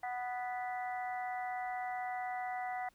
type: harmonic tone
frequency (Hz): 246.9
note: B3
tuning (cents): 0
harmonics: 3 / 4 / 5 / 6 / 7 / 8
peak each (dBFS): -37 / -51 / -51 / -51 / -55 / -45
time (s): 0.03-2.89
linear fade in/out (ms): 5
effects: pink hiss -70 dBFS RMS until 2.94 s